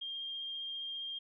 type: tone with vibrato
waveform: sine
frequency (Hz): 3208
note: G7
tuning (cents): +39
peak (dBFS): -38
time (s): 0.01-1.19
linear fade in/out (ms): 10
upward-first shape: sine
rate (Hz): 15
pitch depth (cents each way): 12
effects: none